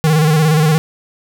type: tone with vibrato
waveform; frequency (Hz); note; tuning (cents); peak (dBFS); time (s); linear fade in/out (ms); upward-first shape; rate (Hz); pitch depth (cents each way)
square; 155.56; D#3; 0; -10; 0.04-0.78; 0; square; 17; 54
effects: none